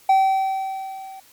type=tone with level ramp; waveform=triangle; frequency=770 Hz; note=G5; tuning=31 cents flat; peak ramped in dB=-9 to -34 dBFS; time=0.09-1.2 s; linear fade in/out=5 ms; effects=white hiss -52 dBFS RMS until 1.32 s + MP3 96 kbps